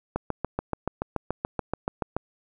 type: click train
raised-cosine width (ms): 1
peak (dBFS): -12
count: 15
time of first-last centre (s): 0.16-2.166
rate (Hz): 6.98
effects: none